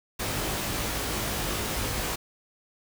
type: noise with comb filter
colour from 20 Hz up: pink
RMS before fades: -30 dBFS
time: 0.19-2.16 s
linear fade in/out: 10 ms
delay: 19 ms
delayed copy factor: +0.9
effects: none